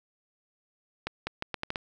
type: accelerating click train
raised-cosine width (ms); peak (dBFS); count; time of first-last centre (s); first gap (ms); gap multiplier
0.3; -15; 7; 1.07-1.758; 200; 0.77
effects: none